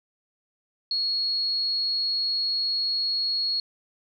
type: tone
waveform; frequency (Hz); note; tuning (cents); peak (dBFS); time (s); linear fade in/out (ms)
sine; 4323; C#8; -44; -23; 0.91-3.6; 2
effects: none